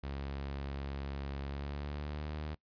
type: tone with pitch glide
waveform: sawtooth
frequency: 69.3 to 76.01 Hz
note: C#2 to D#2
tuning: 0 to -40 cents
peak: -34 dBFS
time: 0.03-2.55 s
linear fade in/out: 10 ms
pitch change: +160 cents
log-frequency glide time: 1.43-2.36 s
effects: noise-tail reverb RT60 0.1 s tail -22 dB re dry + resampled to 11025 Hz